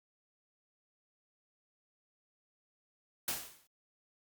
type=noise with exponential decay; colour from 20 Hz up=white; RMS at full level=-32 dBFS; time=3.28-3.67 s; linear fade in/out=2 ms; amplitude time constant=84 ms; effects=Opus 48 kbps